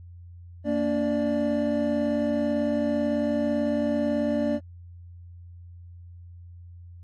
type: tone cluster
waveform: triangle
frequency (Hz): 230 / 288.1 / 589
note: A#3 / D4 / D5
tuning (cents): -23 / -33 / +5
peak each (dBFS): -25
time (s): 0.64-4.6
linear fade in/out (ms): 50
effects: added 87 Hz sine -42 dBFS peak until 7.03 s + AAC 32 kbps